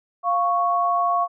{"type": "tone pair together", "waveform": "sine", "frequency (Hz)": [699, 1108.7], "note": ["F5", "C#6"], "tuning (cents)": [1, 0], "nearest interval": "minor sixth", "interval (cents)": 799, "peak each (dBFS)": [-21, -20], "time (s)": [0.23, 1.28], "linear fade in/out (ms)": 50, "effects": []}